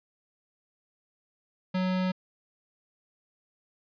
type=tone; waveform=square; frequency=185 Hz; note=F#3; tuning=in tune; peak=-26 dBFS; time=1.74-2.12 s; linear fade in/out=10 ms; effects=resampled to 11025 Hz